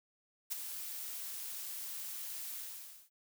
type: noise with ADSR envelope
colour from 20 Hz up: blue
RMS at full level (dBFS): -35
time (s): 0.5-3.1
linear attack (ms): 22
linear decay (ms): 13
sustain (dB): -8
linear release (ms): 560
effects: none